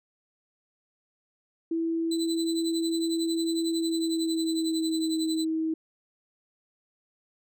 sine tone with pitch glide, 329.5 to 319.8 Hz, E4 to D#4, -1 to +48 cents, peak -25 dBFS, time 1.71-5.74 s, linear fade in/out 5 ms, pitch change -51 cents, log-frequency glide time 3.72-5.18 s
30% pulse tone with tremolo, 4007 Hz, B7, 24 cents sharp, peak -27 dBFS, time 2.11-5.45 s, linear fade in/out 5 ms, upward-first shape triangle, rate 11 Hz, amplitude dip 95%
effects none

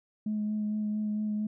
sine tone with vibrato, 212 Hz, G#3, 36 cents sharp, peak -27 dBFS, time 0.26-1.47 s, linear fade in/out 5 ms, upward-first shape sine, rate 4.4 Hz, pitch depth 14 cents each way, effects tanh soft clip ceiling -24 dBFS

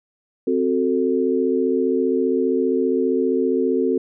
sine chord, F# diminished, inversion second, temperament equal with one note detuned, 261.6 / 370 / 445.1 Hz, C4 / F#4 / A4, 0 / 0 / +20 cents, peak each -21 dBFS, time 0.47-3.98 s, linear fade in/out 5 ms, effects none

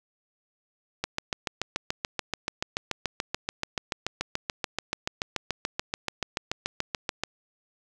click train, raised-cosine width 0.2 ms, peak -10 dBFS, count 44, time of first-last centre 1.04-7.236 s, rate 6.94 Hz, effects none

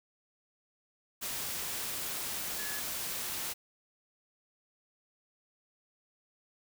sine tone in noise, 1699 Hz, G#6, 39 cents sharp, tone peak -42 dBFS, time 2.58-2.81 s, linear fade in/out 20 ms, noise white, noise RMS -37 dBFS, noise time 1.21-3.54 s, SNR -8 dB, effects none

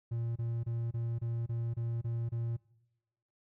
triangle tone bursts, 116.54 Hz, A#2, in tune, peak -30 dBFS, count 9, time 0.11-2.568 s, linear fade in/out 10 ms, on 250 ms, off 26 ms, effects noise-tail reverb RT60 1.0 s tail -23 dB re dry

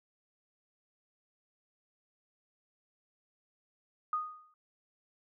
sine tone with exponential decay, 1238 Hz, D#6, 9 cents flat, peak -27 dBFS, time 4.13-4.54 s, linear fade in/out 2 ms, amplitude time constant 88 ms, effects none

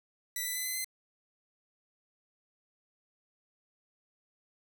5% pulse tone with pitch steps, 1975.5 / 1995 / 2015 / 2035 / 2055 Hz, B6 / B6 / B6 / C7 / C7, 0 / +17 / +34 / -49 / -32 cents, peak -23 dBFS, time 0.36-0.845 s, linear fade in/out 2 ms, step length 97 ms, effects none

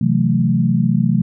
sine chord, F# half-diminished seventh, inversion second, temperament equal, 130.81 / 164.81 / 185 / 220 Hz, C3 / E3 / F#3 / A3, 0 / 0 / 0 / 0 cents, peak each -18 dBFS, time 0.01-1.22 s, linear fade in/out 5 ms, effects none

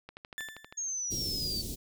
click train, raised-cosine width 0.3 ms, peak -28 dBFS, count 9, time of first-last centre 0.09-0.725 s, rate 12.6 Hz
35% pulse tone with exponential decay, 1760 Hz, A6, in tune, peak -32 dBFS, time 0.38-0.84 s, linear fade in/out 0 ms, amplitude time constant 100 ms
sine linear sweep, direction down, 6600 to 4498 Hz, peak -32 dBFS, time 0.77-1.62 s, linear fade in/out 10 ms
pink band-stop noise, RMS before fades -38 dBFS, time 1.1-1.76 s, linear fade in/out 20 ms, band 430 to 4200 Hz, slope 24 dB/octave
effects none

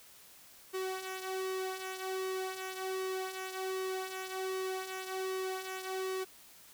sawtooth tone with flanger, 377 Hz, F#4, 32 cents sharp, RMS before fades -38 dBFS, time 0.73-6.25 s, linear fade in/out 20 ms, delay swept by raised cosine 1.2 to 2.9 ms, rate 1.3 Hz, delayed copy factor -0.55, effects white hiss -57 dBFS RMS until 6.73 s

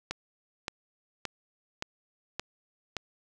click train, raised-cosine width 0.2 ms, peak -15 dBFS, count 6, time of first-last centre 0.11-2.967 s, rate 1.75 Hz, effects none

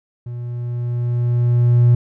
triangle tone with level ramp, 120.6 Hz, B2, 41 cents flat, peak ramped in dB -24 to -5 dBFS, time 0.26-1.95 s, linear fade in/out 5 ms, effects tanh soft clip ceiling -3 dBFS

